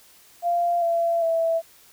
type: tone with pitch steps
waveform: sine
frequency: 693 / 676 / 659.4 Hz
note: F5 / E5 / E5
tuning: -14 / +43 / 0 cents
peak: -19 dBFS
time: 0.42-1.62 s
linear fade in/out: 50 ms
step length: 400 ms
effects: white hiss -53 dBFS RMS until 1.92 s